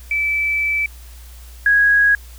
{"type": "tone pair in turn", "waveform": "sine", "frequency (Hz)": [2314, 1654.8], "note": ["D7", "G#6"], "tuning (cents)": [-26, -7], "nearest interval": "tritone", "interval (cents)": 581, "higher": "first", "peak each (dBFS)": [-16, -10], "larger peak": "second", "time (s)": [[0.11, 0.86], [1.66, 2.15]], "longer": "first", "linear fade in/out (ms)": 2, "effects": ["added 60 Hz sine -36 dBFS peak until 2.38 s", "white hiss -46 dBFS RMS until 2.38 s"]}